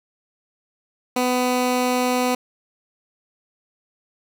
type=tone; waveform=15% pulse; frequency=250 Hz; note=B3; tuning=21 cents sharp; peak=-12 dBFS; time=1.16-2.35 s; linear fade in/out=5 ms; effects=none